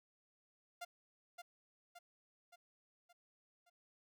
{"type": "tone with echo", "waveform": "sawtooth", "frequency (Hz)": 698.5, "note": "F5", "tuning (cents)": 0, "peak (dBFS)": -40, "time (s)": [0.81, 0.85], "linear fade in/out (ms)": 10, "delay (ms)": 570, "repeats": 5, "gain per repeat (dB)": -5, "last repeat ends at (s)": 3.7, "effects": []}